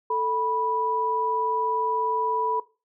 sine tone pair together, 441.5 / 981.7 Hz, A4 / B5, +6 / -11 cents, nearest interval octave + major second, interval 1383 cents, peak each -27 / -24 dBFS, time 0.1-2.6 s, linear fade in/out 5 ms, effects noise-tail reverb RT60 0.3 s tail -18 dB re dry

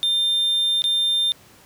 triangle tone with dropouts, 3600 Hz, A7, 39 cents sharp, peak -16 dBFS, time 0.03-1.32 s, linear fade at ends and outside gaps 0 ms, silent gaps 0.82-0.841 s, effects pink hiss -50 dBFS RMS until 1.65 s + high-pass 80 Hz 12 dB/octave

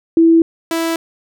sine / sawtooth tone pair in turn, 329.6 / 329.6 Hz, E4 / E4, 0 / 0 cents, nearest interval unison, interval 0 cents, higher neither, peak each -6 / -12 dBFS, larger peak first, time 0.17-0.42 / 0.71-0.96 s, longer neither, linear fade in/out 2 ms, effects none

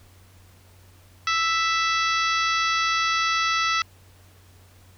harmonic tone with a mistuned harmonic, 659.3 Hz, E5, in tune, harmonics 2 / 3 / 4 / 5 / 6 / 7 / 8 / 9, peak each -23 / -27 / -29 / -31 / -33 / -34 / -35 / -36 dBFS, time 1.27-3.82 s, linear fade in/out 2 ms, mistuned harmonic 5, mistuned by +24 cents, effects added 92 Hz sine -51 dBFS peak until 4.97 s + pink hiss -56 dBFS RMS until 4.97 s

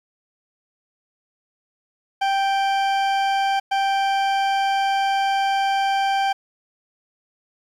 40% pulse tone bursts at uneven times, 784 Hz, G5, in tune, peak -17 dBFS, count 2, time 2.21-3.6 / 3.71-6.33 s, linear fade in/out 10 ms, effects low-pass 4000 Hz 12 dB/octave + 8-bit

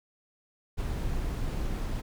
brown noise, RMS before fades -31 dBFS, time 0.77-2.02 s, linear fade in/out 20 ms, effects none

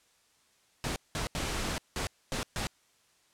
pink noise bursts at uneven times, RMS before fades -33 dBFS, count 6, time 0.84-0.96 / 1.15-1.27 / 1.35-1.78 / 1.96-2.07 / 2.32-2.43 / 2.56-2.67 s, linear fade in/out 0 ms, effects white hiss -67 dBFS RMS until 3.33 s + low-pass 9000 Hz 12 dB/octave

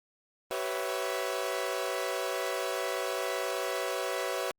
sawtooth chord, C# half-diminished seventh, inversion second, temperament equal with one note detuned, 382.4 / 493.9 / 554.4 / 659.3 Hz, G4 / B4 / C#5 / E5, -43 / 0 / 0 / 0 cents, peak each -33 / -32 / -32 / -33 dBFS, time 0.51-4.51 s, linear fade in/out 0 ms, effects Opus 24 kbps

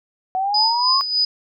sine exponential sweep, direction up, 740 to 1105 Hz, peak -18 dBFS, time 0.35-1.01 s, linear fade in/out 0 ms
sine tone with tremolo, 4978 Hz, D#8, in tune, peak -14 dBFS, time 0.54-1.25 s, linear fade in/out 5 ms, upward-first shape sine, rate 3.3 Hz, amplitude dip 65%
effects none

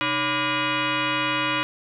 sine tone with frequency modulation, 740 Hz, F#5, in tune, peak -21 dBFS, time 0.01-1.63 s, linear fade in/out 0 ms, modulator 434 Hz, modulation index 5.6, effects none

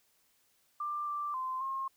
sine tone with pitch steps, 1186 / 1176 / 1036 / 1072 Hz, D6 / D6 / C6 / C6, +17 / +2 / -17 / +42 cents, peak -33 dBFS, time 0.8-1.88 s, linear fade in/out 5 ms, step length 270 ms, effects white hiss -71 dBFS RMS until 1.96 s

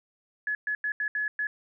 sine tone bursts at uneven times, 1700 Hz, G#6, 40 cents sharp, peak -26 dBFS, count 6, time 0.47-0.55 / 0.67-0.75 / 0.84-0.92 / 1-1.08 / 1.15-1.28 / 1.39-1.47 s, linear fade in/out 2 ms, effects none

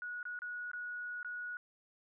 sine tone with dropouts, 1459 Hz, F#6, 25 cents flat, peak -39 dBFS, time 0.02-1.57 s, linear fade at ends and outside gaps 1 ms, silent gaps 0.229-0.253 / 0.39-0.419 / 0.715-0.733 / 1.23-1.247 s, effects none

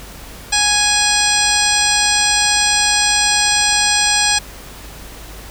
harmonic tone, 830.6 Hz, G#5, in tune, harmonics 1 / 2 / 3 / 4 / 5 / 6 / 7 / 9 / 10, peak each -21 / -21 / -21 / -21 / -21 / -21 / -21 / -21 / -21 dBFS, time 0.52-4.39 s, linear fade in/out 10 ms, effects added 50 Hz sine -36 dBFS peak until 5.5 s + pink hiss -36 dBFS RMS until 5.5 s

